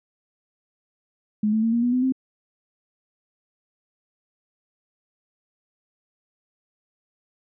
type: tone with pitch steps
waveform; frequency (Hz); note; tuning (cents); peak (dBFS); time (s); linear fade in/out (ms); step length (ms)
sine; 211.6 / 219.2 / 227 / 235.2 / 243.6 / 252.4 / 261.4; G#3 / A3 / A#3 / A#3 / B3 / B3 / C4; +33 / -6 / -46 / +16 / -24 / +38 / -1; -18; 1.43-2.123; 5; 99
effects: none